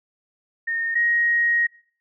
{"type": "tone pair in turn", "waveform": "sine", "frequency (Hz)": [1837, 1881], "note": ["A#6", "A#6"], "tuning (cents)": [-26, 15], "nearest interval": "unison", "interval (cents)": 41, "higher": "second", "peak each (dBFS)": [-22, -17], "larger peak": "second", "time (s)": [[0.67, 0.95], [0.95, 1.67]], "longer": "second", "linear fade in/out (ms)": 10, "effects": ["noise-tail reverb RT60 0.5 s tail -23 dB re dry"]}